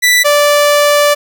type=tone pair in turn; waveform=sawtooth; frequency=1975.5 / 584.4 Hz; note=B6 / D5; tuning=0 / -9 cents; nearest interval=octave + major sixth; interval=2109 cents; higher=first; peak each=-3 dBFS; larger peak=neither; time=0.02-0.24 / 0.24-1.15 s; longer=second; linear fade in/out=20 ms; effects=none